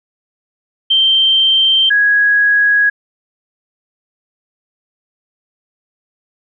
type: tone pair in turn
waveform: sine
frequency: 3136 / 1661.2 Hz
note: G7 / G#6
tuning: 0 / 0 cents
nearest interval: major seventh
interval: 1100 cents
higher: first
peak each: -8 dBFS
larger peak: neither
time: 0.9-1.9 / 1.9-2.9 s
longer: neither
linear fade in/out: 10 ms
effects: none